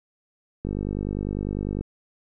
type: click train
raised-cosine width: 3 ms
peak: -16 dBFS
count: 59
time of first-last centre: 0.65-1.81 s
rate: 50 Hz
effects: none